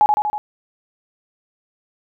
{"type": "tone with echo", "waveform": "sine", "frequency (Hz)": 842, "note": "G#5", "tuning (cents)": 24, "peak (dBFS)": -9, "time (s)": [0.01, 0.06], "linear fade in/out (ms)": 0, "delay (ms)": 80, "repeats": 4, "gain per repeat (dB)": -3, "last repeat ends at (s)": 0.38, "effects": []}